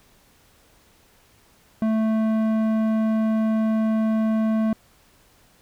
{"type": "tone with low-pass filter", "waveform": "square", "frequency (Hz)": 220, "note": "A3", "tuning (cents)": 0, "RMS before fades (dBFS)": -21, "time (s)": [1.82, 4.73], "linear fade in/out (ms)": 2, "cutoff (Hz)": 1100, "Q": 0.52, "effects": ["pink hiss -57 dBFS RMS until 5.61 s"]}